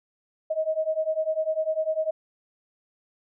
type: beating tone pair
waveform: sine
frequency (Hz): 625 / 635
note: D#5 / D#5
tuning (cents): +8 / +35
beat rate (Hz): 10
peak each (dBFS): -27 / -26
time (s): 0.5-2.11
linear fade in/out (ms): 10
effects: none